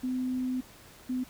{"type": "tone pair in turn", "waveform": "sine", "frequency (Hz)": [254.8, 253.7], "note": ["C4", "B3"], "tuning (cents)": [-46, 47], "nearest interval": "unison", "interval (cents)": 7, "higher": "first", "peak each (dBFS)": -28, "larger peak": "neither", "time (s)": [[0.03, 0.61], [1.09, 1.24]], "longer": "first", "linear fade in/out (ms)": 10, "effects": ["pink hiss -53 dBFS RMS until 1.29 s"]}